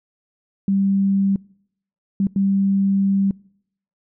sine tone bursts at uneven times, 196 Hz, G3, in tune, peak -15 dBFS, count 3, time 0.68-1.36 / 2.2-2.27 / 2.36-3.31 s, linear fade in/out 2 ms, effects noise-tail reverb RT60 0.7 s tail -25 dB re dry

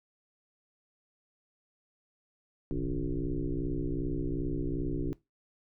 sine tone with frequency modulation, 149.1 Hz, D3, 27 cents sharp, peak -29 dBFS, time 2.71-5.13 s, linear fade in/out 0 ms, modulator 62.6 Hz, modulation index 3.6, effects noise-tail reverb RT60 0.2 s tail -19 dB re dry

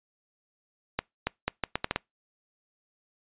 accelerating click train, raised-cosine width 0.3 ms, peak -10 dBFS, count 8, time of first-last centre 0.99-1.96 s, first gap 280 ms, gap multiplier 0.75, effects noise-tail reverb RT60 0.2 s tail -26 dB re dry + resampled to 8000 Hz

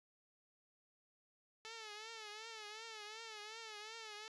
5% pulse tone with vibrato, 436.1 Hz, A4, 15 cents flat, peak -37 dBFS, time 1.65-4.28 s, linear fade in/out 0 ms, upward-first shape triangle, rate 2.7 Hz, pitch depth 100 cents each way, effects resampled to 22050 Hz

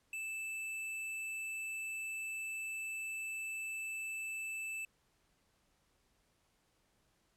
sine tone with hard clipping, 2637 Hz, E7, in tune, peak -40 dBFS, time 0.13-4.85 s, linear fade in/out 2 ms, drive 15 dB, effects pink hiss -75 dBFS RMS until 7.36 s + low-pass 12000 Hz 12 dB/octave

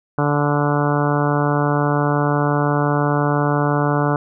harmonic tone, 145.8 Hz, D3, 12 cents flat, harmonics 1 / 2 / 3 / 4 / 5 / 6 / 7 / 8 / 9 / 10, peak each -19 / -22 / -24 / -25 / -26 / -27 / -27 / -28 / -29 / -29 dBFS, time 0.18-4.16 s, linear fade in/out 2 ms, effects none

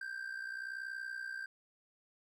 triangle tone with amplitude modulation, 1572 Hz, G6, 4 cents sharp, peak -35 dBFS, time 0.01-1.46 s, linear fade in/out 5 ms, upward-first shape sine, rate 60.9 Hz, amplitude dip 70%, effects none

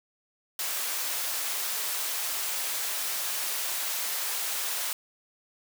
white high-pass noise, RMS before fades -31 dBFS, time 0.59-4.93 s, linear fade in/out 2 ms, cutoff 590 Hz, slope 12 dB/octave, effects none

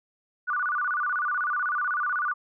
sine tone with vibrato, 1318.5 Hz, E6, in tune, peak -24 dBFS, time 0.47-2.34 s, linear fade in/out 20 ms, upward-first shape square, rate 16 Hz, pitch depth 190 cents each way, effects none

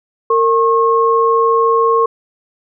sine tone pair together, 458.4 / 1084 Hz, A#4 / C#6, -29 / -39 cents, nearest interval octave + minor third, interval 1490 cents, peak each -12 dBFS, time 0.3-2.06 s, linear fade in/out 5 ms, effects none

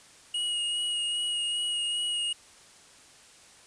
square tone with vibrato, 2885 Hz, F#7, 44 cents flat, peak -28 dBFS, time 0.34-2.33 s, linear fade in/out 5 ms, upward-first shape sine, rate 2.5 Hz, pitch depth 16 cents each way, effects white hiss -54 dBFS RMS until 3.66 s + resampled to 22050 Hz

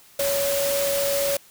sine tone in noise, 561 Hz, C#5, 21 cents sharp, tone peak -22 dBFS, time 0.19-1.37 s, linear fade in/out 5 ms, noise white, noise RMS -27 dBFS, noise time 0.19-1.37 s, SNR +2 dB, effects white hiss -52 dBFS RMS until 1.5 s

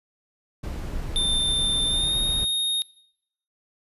brown noise, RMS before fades -30 dBFS, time 0.63-2.45 s, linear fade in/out 10 ms
square tone with pitch glide, 3581 to 3714 Hz, A7 to A#7, +30 to -7 cents, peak -22 dBFS, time 1.16-2.82 s, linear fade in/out 0 ms, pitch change +63 cents, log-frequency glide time 1.88-2.18 s
effects noise-tail reverb RT60 0.8 s tail -24 dB re dry + resampled to 32000 Hz

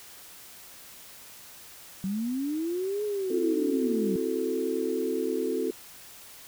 sine linear two-way sweep, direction up then down, 185 to 424 to 185 Hz, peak -27 dBFS, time 2.04-4.16 s, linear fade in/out 0 ms, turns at 3.04 s
sine chord, F# half-diminished seventh, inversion second, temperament equal, 261.6 / 329.6 / 370 / 440 Hz, C4 / E4 / F#4 / A4, 0 / 0 / 0 / 0 cents, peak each -33 / -33 / -31 / -30 dBFS, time 3.3-5.71 s, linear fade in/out 5 ms
effects white hiss -48 dBFS RMS until 6.47 s

